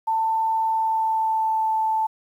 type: tone with pitch glide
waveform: sine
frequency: 891 to 879.7 Hz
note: A5 to A5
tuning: +22 to -1 cents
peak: -19 dBFS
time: 0.07-2.07 s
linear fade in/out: 10 ms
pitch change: -23 cents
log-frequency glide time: 0.63-1.75 s
effects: 9-bit